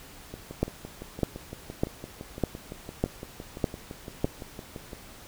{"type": "two click trains", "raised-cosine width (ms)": 2, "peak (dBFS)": [-24, -10], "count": [28, 7], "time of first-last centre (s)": [[0.34, 4.932], [0.63, 4.244]], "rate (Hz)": [5.88, 1.66], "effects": ["pink hiss -48 dBFS RMS until 5.27 s"]}